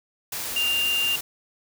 sine tone in noise, 2794 Hz, F7, in tune, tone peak -21 dBFS, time 0.56-1.16 s, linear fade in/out 5 ms, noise white, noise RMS -31 dBFS, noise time 0.32-1.21 s, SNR +7 dB, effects none

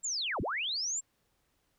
sine linear two-way sweep, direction down then up, 7610 to 31.31 to 7610 Hz, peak -31 dBFS, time 0.03-1.01 s, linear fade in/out 20 ms, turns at 0.41 s, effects pink hiss -75 dBFS RMS until 1.78 s

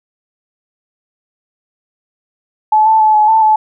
sine tone with pitch steps, 861 / 880 / 864 / 851 / 885 / 864 Hz, A5 / A5 / A5 / G#5 / A5 / A5, -38 / 0 / -32 / +42 / +10 / -32 cents, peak -6 dBFS, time 2.72-3.56 s, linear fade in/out 5 ms, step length 140 ms, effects none

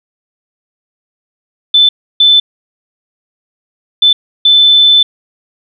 sine tone bursts at uneven times, 3520 Hz, A7, in tune, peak -3 dBFS, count 4, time 1.74-1.89 / 2.2-2.4 / 4.02-4.13 / 4.45-5.03 s, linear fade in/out 5 ms, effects none

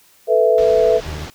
sine chord, A suspended second, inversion none, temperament just, 440 / 495 / 660 Hz, A4 / B4 / E5, 0 / +4 / +2 cents, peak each -15 dBFS, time 0.27-1.01 s, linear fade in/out 50 ms
pink low-pass noise, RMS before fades -33 dBFS, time 0.58-1.3 s, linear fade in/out 0 ms, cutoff 6100 Hz, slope 24 dB/octave
30% pulse tone, 77.2 Hz, D#2, 13 cents flat, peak -24 dBFS, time 1.05-1.26 s, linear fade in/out 5 ms
effects white hiss -52 dBFS RMS until 1.34 s

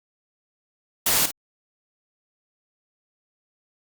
white noise with echo, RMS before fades -20 dBFS, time 1.06-1.26 s, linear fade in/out 5 ms, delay 52 ms, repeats 1, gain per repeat -11 dB, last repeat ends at 1.312 s, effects Opus 48 kbps

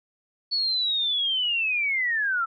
sine linear sweep, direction down, 4449 to 1308 Hz, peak -22 dBFS, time 0.51-2.46 s, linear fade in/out 20 ms, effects none

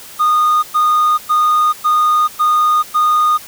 triangle tone bursts, 1229 Hz, D#6, 22 cents flat, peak -7 dBFS, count 6, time 0.19-3.38 s, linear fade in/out 20 ms, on 440 ms, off 110 ms, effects tanh soft clip ceiling -3 dBFS + white hiss -35 dBFS RMS until 3.47 s

